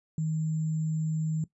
sine tone with sample-and-hold, 157.5 Hz, D#3, 21 cents sharp, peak -26 dBFS, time 0.18-1.44 s, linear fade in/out 2 ms, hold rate 7350 Hz, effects noise-tail reverb RT60 0.1 s tail -17 dB re dry + resampled to 24000 Hz

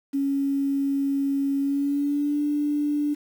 sine tone with pitch glide, 277.2 to 293.7 Hz, C#4 to D4, 0 to 0 cents, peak -21 dBFS, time 0.13-3.15 s, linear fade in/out 20 ms, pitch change +100 cents, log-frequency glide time 1.59-2.41 s, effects 8-bit

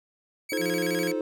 sawtooth tone with vibrato, 1933 Hz, B6, 38 cents flat, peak -28 dBFS, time 0.49-1.12 s, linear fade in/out 10 ms, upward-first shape square, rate 12 Hz, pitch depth 280 cents each way
triangle chord, F dominant seventh, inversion third, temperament just, 314.3 / 349.2 / 436.5 / 523.8 Hz, Eb4 / F4 / A4 / C5, +18 / 0 / -14 / +2 cents, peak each -28 / -33 / -30 / -29 dBFS, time 0.52-1.21 s, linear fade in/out 2 ms
40% pulse tone, 174.61 Hz, F3, in tune, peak -32 dBFS, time 0.58-1.14 s, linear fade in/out 50 ms
effects none

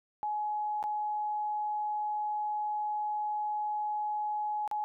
sine tone with dropouts, 843 Hz, G#5, 26 cents sharp, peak -30 dBFS, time 0.23-4.84 s, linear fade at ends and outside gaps 0 ms, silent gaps 0.828-0.839 / 4.677-4.713 s, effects none

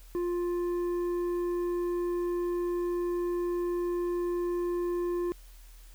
sine tone with tanh clipping, 350.4 Hz, F4, 6 cents sharp, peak -29 dBFS, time 0.15-5.32 s, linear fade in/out 0 ms, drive 7 dB, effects added 40 Hz sine -48 dBFS peak until 5.94 s + white hiss -59 dBFS RMS until 5.94 s

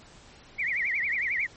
sine tone with vibrato, 2100 Hz, C7, 6 cents sharp, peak -25 dBFS, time 0.58-1.47 s, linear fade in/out 20 ms, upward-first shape triangle, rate 11 Hz, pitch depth 240 cents each way, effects pink hiss -52 dBFS RMS until 1.56 s + MP3 32 kbps

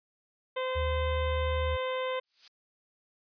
harmonic tone, 515 Hz, C5, 28 cents flat, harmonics 1 / 2 / 3 / 4 / 5 / 6 / 7, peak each -31 / -36 / -44 / -41 / -47 / -45 / -46 dBFS, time 0.56-2.2 s, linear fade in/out 10 ms
sine tone, 76.6 Hz, D#2, 27 cents flat, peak -29 dBFS, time 0.75-1.77 s, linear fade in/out 20 ms
violet noise with exponential growth, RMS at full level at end -34 dBFS, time 2.23-2.48 s, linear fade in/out 5 ms, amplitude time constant 53 ms
effects resampled to 11025 Hz

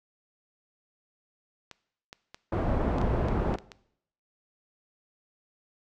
clicks, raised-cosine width 0.2 ms, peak -25 dBFS, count 9, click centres 1.713 / 2.129 / 2.345 / 2.984 / 3.015 / 3.285 / 3.541 / 3.586 / 3.718 s
pink low-pass noise, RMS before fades -27 dBFS, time 2.52-3.56 s, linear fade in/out 5 ms, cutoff 820 Hz, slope 12 dB/octave
effects noise-tail reverb RT60 0.7 s tail -19 dB re dry

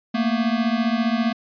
square beating tone pair, 223.6 / 238.6 Hz, A3 / A#3, +28 / +41 cents, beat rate 15 Hz, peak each -22 / -23 dBFS, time 0.14-1.33 s, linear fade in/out 10 ms, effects resampled to 11025 Hz

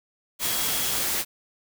sine tone in noise, 3305 Hz, G#7, 9 cents flat, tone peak -36 dBFS, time 0.39-1.03 s, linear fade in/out 50 ms, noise white, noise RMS -26 dBFS, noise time 0.39-1.25 s, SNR -13 dB, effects none

